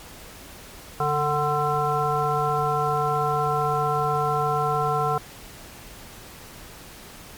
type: harmonic tone with a mistuned harmonic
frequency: 148.7 Hz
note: D3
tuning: 22 cents sharp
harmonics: 1 / 3 / 5 / 7 / 9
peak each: -28 / -27 / -25 / -27 / -27 dBFS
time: 1-5.18 s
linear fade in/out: 2 ms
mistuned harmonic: 1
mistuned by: -37 cents
effects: pink hiss -43 dBFS RMS until 7.37 s + MP3 96 kbps